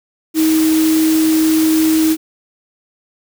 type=tone in noise; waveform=sine; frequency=316.8 Hz; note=D#4; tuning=31 cents sharp; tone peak=-10 dBFS; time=0.34-2.17 s; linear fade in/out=50 ms; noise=white; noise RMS=-23 dBFS; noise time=0.34-2.17 s; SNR=+10 dB; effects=none